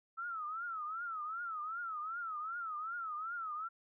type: tone with vibrato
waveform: sine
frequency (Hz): 1310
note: E6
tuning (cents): -11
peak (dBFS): -38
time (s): 0.17-3.69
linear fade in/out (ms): 20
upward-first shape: triangle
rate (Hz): 2.6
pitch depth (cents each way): 170
effects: none